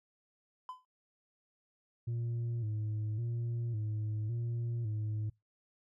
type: tone with exponential decay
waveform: triangle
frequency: 1014 Hz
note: B5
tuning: 45 cents sharp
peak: -35 dBFS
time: 0.69-0.85 s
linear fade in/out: 1 ms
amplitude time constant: 34 ms
type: tone with vibrato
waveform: sine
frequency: 112.3 Hz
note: A2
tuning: 36 cents sharp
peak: -30 dBFS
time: 2.07-5.3 s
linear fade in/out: 10 ms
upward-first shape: square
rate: 0.9 Hz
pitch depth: 80 cents each way
effects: noise-tail reverb RT60 0.2 s tail -25 dB re dry + tanh soft clip ceiling -32 dBFS